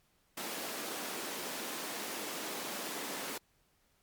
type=high-pass noise; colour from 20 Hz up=pink; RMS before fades=-40 dBFS; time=0.37-3.38 s; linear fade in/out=5 ms; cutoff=230 Hz; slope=24 dB/octave; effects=pink hiss -72 dBFS RMS until 4.02 s + MP3 96 kbps